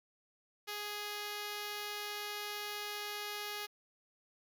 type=tone; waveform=5% pulse; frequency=415.3 Hz; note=G#4; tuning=in tune; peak=-28 dBFS; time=0.67-3.67 s; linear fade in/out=20 ms; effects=none